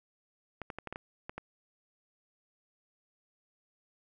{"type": "clicks", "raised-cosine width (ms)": 0.5, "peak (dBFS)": -24, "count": 8, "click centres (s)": [0.617, 0.702, 0.786, 0.873, 0.926, 0.959, 1.295, 1.38], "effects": []}